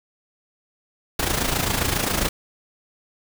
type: noise with amplitude modulation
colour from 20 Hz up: pink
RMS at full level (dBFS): -20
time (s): 1.19-2.29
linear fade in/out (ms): 5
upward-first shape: sine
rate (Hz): 27.4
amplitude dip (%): 65
effects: none